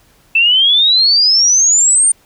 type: exponential sweep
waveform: sine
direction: up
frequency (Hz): 2637 to 9050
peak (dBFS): -7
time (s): 0.35-2.12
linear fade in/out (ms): 5
effects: pink hiss -51 dBFS RMS until 2.25 s